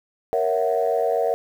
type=chord; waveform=sine; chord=F# dominant seventh; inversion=first; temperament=equal; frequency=466.2 / 554.4 / 659.3 / 740 Hz; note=A#4 / C#5 / E5 / F#5; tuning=0 / 0 / 0 / 0 cents; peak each=-22 / -25 / -23 / -25 dBFS; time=0.33-1.34 s; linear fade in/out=0 ms; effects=tanh soft clip ceiling -10 dBFS + 8-bit